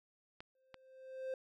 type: clicks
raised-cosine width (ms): 0.3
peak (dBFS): -32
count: 2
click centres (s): 0.405 / 0.743
type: tone with exponential growth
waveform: triangle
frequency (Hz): 523.3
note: C5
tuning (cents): 0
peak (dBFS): -34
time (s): 0.55-1.34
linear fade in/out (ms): 2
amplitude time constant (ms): 170
effects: none